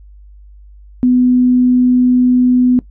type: tone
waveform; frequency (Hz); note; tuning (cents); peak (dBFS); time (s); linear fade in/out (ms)
sine; 250; B3; +21; -7; 1.03-2.79; 0
effects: noise-tail reverb RT60 0.1 s tail -19 dB re dry + added 50 Hz sine -36 dBFS peak until 2.9 s